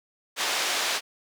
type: band-pass noise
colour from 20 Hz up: white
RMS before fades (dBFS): -27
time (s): 0.36-1.01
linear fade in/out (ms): 50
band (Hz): 460 to 4900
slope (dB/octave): 12
effects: none